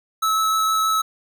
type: tone with vibrato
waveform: square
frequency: 1300 Hz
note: E6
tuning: 24 cents flat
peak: -18 dBFS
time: 0.22-1.02 s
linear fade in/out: 10 ms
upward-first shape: triangle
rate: 6.3 Hz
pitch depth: 9 cents each way
effects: none